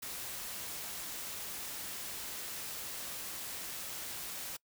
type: noise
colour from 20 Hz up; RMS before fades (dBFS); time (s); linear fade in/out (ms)
white; -42; 0.02-4.57; 10
effects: noise-tail reverb RT60 0.1 s tail -24 dB re dry